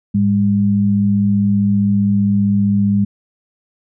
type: tone pair together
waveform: sine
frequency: 105.8 / 201.1 Hz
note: G#2 / G3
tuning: +33 / +44 cents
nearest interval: major seventh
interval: 1111 cents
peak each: -18 / -12 dBFS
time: 0.14-3.05 s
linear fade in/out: 10 ms
effects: none